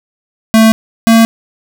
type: tone pair in turn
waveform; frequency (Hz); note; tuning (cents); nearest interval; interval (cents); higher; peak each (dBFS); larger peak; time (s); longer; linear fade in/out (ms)
square; 222.2 / 226.7; A3 / A#3; +17 / -48; unison; 35; second; -4; neither; 0.54-0.72 / 1.07-1.25; neither; 0
effects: none